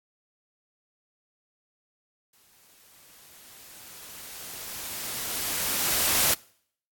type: noise with exponential growth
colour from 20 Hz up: white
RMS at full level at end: -21 dBFS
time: 2.33-6.34 s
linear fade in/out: 5 ms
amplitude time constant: 870 ms
effects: noise-tail reverb RT60 0.6 s tail -24 dB re dry + AAC 64 kbps